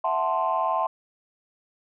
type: chord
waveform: sine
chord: F# half-diminished seventh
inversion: third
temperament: equal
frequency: 659.3 / 740 / 880 / 1046.5 Hz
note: E5 / F#5 / A5 / C6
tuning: 0 / 0 / 0 / 0 cents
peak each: -27 / -28 / -27 / -25 dBFS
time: 0.04-0.87 s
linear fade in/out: 5 ms
effects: tanh soft clip ceiling -14 dBFS